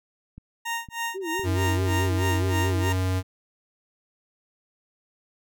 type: click train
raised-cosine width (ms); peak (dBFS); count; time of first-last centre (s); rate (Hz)
5; -29; 4; 0.38-1.903; 1.97
type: tone with tremolo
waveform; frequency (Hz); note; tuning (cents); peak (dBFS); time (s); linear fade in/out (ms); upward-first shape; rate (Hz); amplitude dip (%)
20% pulse; 928; A#5; -8; -21; 0.65-2.93; 10; sine; 3.2; 100
type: tone with vibrato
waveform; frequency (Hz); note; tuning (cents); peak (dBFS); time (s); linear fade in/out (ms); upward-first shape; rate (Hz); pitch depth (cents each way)
sine; 355.2; F4; +29; -29; 1.14-2.91; 20; sine; 4.7; 170
type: tone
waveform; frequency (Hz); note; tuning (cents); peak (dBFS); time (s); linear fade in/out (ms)
square; 93; F#2; +9; -23; 1.43-3.23; 50
effects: none